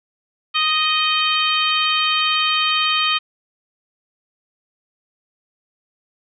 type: harmonic tone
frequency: 622 Hz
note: D#5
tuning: 1 cent flat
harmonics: 2 / 3 / 4 / 5 / 6 / 7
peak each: -21 / -28 / -22 / -20 / -26 / -28 dBFS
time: 0.54-3.19 s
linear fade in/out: 20 ms
effects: none